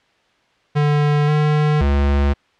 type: tone with pitch steps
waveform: square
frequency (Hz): 147.5 / 150.6 / 70.7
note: D3 / D3 / C#2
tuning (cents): +8 / +44 / +35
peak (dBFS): -14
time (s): 0.75-2.34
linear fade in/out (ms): 20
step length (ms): 530
effects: white hiss -58 dBFS RMS until 2.59 s + low-pass 3000 Hz 12 dB/octave